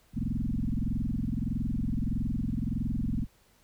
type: tone with frequency modulation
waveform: sine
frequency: 130 Hz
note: C3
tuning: 11 cents flat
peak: -27 dBFS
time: 0.13-3.27 s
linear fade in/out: 50 ms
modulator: 21.6 Hz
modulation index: 5.8
effects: pink hiss -64 dBFS RMS until 3.63 s